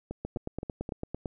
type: two click trains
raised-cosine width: 2 ms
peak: -20 / -22 dBFS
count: 10 / 4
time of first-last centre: 0.25-1.258 / 0.11-0.891 s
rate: 8.93 / 3.84 Hz
effects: none